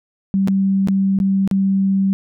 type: tone with dropouts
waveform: sine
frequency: 194 Hz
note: G3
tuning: 18 cents flat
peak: -13 dBFS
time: 0.34-2.13 s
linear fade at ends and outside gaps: 0 ms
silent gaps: 0.475-0.483 / 0.874-0.885 / 1.188-1.201 / 1.476-1.512 s
effects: none